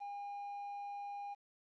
triangle tone with quantisation, 810 Hz, G#5, 43 cents flat, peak -40 dBFS, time 0-1.35 s, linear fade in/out 20 ms, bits 11, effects low-pass 4000 Hz 12 dB/octave

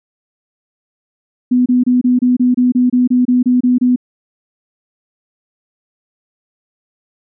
sine tone bursts, 248.8 Hz, B3, 13 cents sharp, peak -8 dBFS, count 14, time 1.51-3.961 s, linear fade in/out 10 ms, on 150 ms, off 27 ms, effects none

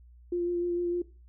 sine tone with vibrato, 349.2 Hz, F4, in tune, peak -26 dBFS, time 0.32-1.02 s, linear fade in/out 5 ms, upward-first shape sine, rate 6.6 Hz, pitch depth 15 cents each way, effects noise-tail reverb RT60 0.3 s tail -17 dB re dry + added 60 Hz sine -51 dBFS peak until 1.28 s

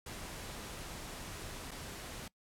pink noise with dropouts, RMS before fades -45 dBFS, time 0.06-2.28 s, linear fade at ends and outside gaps 5 ms, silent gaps 1.71-1.714 s, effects noise-tail reverb RT60 0.1 s tail -22 dB re dry + low-pass 12000 Hz 12 dB/octave

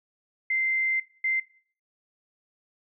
sine tone bursts at uneven times, 2082 Hz, C7, 9 cents flat, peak -23 dBFS, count 2, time 0.5-1 / 1.24-1.4 s, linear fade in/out 5 ms, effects noise-tail reverb RT60 0.5 s tail -20 dB re dry

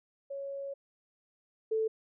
sine tone pair in turn, 554.4 / 440.9 Hz, C#5 / A4, 0 / +4 cents, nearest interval major third, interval 396 cents, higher first, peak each -36 / -27 dBFS, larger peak second, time 0.3-0.74 / 1.71-1.88 s, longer first, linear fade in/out 10 ms, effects none

